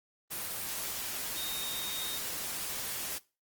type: tone in noise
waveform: sine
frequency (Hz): 3712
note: A#7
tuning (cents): -8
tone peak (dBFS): -37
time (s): 1.36-2.19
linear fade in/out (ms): 20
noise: white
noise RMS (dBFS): -37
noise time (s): 0.3-3.19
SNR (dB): -3
effects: noise-tail reverb RT60 0.3 s tail -21 dB re dry + Opus 24 kbps